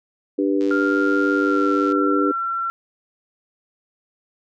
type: harmonic tone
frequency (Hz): 98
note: G2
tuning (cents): 0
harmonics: 3 / 4 / 5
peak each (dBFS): -19 / -22 / -25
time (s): 0.38-2.32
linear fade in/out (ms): 10
type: click train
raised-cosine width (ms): 0.2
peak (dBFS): -23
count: 140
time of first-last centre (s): 0.61-1.921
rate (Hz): 106
type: tone with pitch glide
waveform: sine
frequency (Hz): 1396.9 to 1356.3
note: F6 to E6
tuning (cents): 0 to +49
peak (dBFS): -21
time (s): 0.71-2.7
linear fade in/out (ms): 0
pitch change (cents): -51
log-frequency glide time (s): 1.37-1.71
effects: none